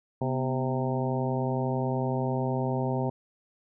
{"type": "harmonic tone with a mistuned harmonic", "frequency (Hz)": 130.81, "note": "C3", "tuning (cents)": 0, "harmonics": [1, 2, 3, 4, 5, 6, 7], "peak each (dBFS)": [-29, -32, -34, -35, -36, -37, -37], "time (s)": [0.21, 3.1], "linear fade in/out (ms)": 5, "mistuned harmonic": 2, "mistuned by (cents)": -75, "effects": []}